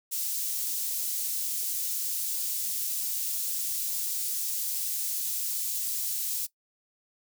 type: high-pass noise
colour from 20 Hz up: white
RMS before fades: -31 dBFS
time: 0.11-6.47 s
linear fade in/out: 20 ms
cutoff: 5800 Hz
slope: 12 dB/octave
effects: noise-tail reverb RT60 0.1 s tail -19 dB re dry